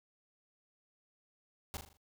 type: noise with echo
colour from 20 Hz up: pink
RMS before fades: -41 dBFS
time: 1.74-1.77 s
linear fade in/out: 0 ms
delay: 40 ms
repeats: 5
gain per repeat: -6 dB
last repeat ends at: 1.97 s
effects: noise-tail reverb RT60 0.1 s tail -26 dB re dry